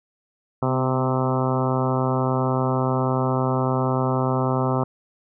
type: harmonic tone with a mistuned harmonic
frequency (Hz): 130.1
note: C3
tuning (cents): -9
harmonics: 1 / 2 / 3 / 4 / 5 / 6 / 7 / 8 / 9 / 10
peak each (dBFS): -23 / -26 / -28 / -29 / -30 / -31 / -31 / -32 / -33 / -33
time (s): 0.62-4.84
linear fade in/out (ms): 5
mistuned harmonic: 2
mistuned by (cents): -24
effects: none